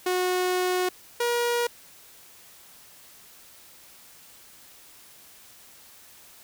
sawtooth tone pair in turn, 364.7 / 477.6 Hz, F#4 / A#4, -25 / +42 cents, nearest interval perfect fourth, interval 467 cents, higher second, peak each -19 dBFS, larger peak neither, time 0.06-0.89 / 1.2-1.67 s, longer first, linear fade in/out 5 ms, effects white hiss -51 dBFS RMS until 6.43 s

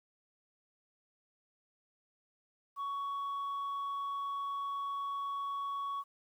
sine tone, 1118 Hz, C#6, 14 cents sharp, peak -32 dBFS, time 2.76-6.04 s, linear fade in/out 50 ms, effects tanh soft clip ceiling -34 dBFS + 11-bit

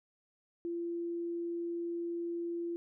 sine tone, 341.5 Hz, F4, 39 cents flat, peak -34 dBFS, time 0.65-2.76 s, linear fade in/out 0 ms, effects none

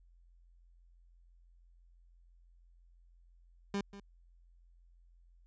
30% pulse tone with echo, 200 Hz, G3, 35 cents sharp, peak -30 dBFS, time 3.74-3.81 s, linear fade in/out 2 ms, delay 190 ms, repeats 1, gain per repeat -15 dB, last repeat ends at 4 s, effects added 43 Hz sine -60 dBFS peak until 5.46 s + resampled to 16000 Hz

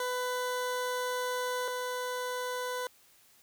20% pulse tone pair in turn, 499.1 / 499.1 Hz, B4 / B4, +18 / +18 cents, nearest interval unison, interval 0 cents, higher neither, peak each -26 / -28 dBFS, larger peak first, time 0-1.68 / 1.68-2.87 s, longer first, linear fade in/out 2 ms, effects white hiss -62 dBFS RMS until 3.42 s

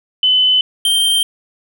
sine / square tone pair in turn, 3022 / 3155 Hz, F#7 / G7, +36 / +10 cents, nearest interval minor second, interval 74 cents, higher second, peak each -9 / -12 dBFS, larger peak first, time 0.23-0.61 / 0.85-1.23 s, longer neither, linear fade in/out 2 ms, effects none

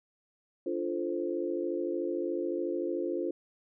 sine chord, D minor seventh, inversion none, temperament equal with one note detuned, 293.7 / 347.4 / 440 / 523.3 Hz, D4 / F4 / A4 / C5, 0 / -9 / 0 / 0 cents, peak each -37 / -32 / -38 / -37 dBFS, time 0.66-3.31 s, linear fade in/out 5 ms, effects none

